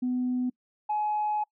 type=tone pair in turn; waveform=sine; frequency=250.4 / 844.7 Hz; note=B3 / G#5; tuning=+24 / +29 cents; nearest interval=octave + major sixth; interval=2105 cents; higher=second; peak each=-24 dBFS; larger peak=neither; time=0.02-0.5 / 0.89-1.44 s; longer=second; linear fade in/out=10 ms; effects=noise-tail reverb RT60 0.1 s tail -26 dB re dry + tanh soft clip ceiling -21 dBFS